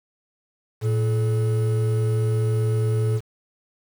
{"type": "tone pair together", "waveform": "triangle", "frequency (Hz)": [113.71, 429.3], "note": ["A#2", "A4"], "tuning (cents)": [-43, -43], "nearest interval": "octave + major seventh", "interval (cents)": 2300, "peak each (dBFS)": [-17, -26], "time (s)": [0.81, 3.21], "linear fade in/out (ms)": 50, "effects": ["7-bit"]}